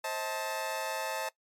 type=chord; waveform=sawtooth; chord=A diminished; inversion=first; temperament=just; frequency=528 / 633.6 / 880 Hz; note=C5 / Eb5 / A5; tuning=+16 / +31 / 0 cents; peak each=-35 / -34 / -32 dBFS; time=0.04-1.29 s; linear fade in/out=5 ms; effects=noise-tail reverb RT60 0.1 s tail -20 dB re dry + MP3 64 kbps